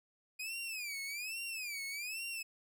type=tone with vibrato; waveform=sawtooth; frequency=2462 Hz; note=D#7; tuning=19 cents flat; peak=-36 dBFS; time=0.39-2.43 s; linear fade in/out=10 ms; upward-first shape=sine; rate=1.2 Hz; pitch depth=200 cents each way; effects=none